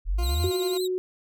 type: linear sweep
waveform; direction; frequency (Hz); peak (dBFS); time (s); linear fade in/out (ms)
sine; up; 37.42 to 93.6; -22; 0.05-0.51; 50
type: tone with tremolo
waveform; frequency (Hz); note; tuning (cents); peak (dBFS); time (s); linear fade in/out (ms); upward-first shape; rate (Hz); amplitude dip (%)
20% pulse; 350; F4; +4; -28; 0.18-0.78; 10; square; 9.1; 35
type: tone with vibrato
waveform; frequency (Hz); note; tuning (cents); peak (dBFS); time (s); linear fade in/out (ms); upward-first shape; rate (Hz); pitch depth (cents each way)
sawtooth; 3951; B7; 0; -30; 0.22-0.88; 20; sine; 12; 83
type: tone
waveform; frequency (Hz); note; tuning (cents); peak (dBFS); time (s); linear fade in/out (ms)
sine; 368.3; F#4; -8; -24; 0.44-0.98; 0
effects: none